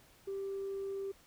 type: tone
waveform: sine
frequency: 392 Hz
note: G4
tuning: in tune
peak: -35 dBFS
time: 0.27-1.12 s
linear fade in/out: 10 ms
effects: tanh soft clip ceiling -33 dBFS + pink hiss -63 dBFS RMS until 1.26 s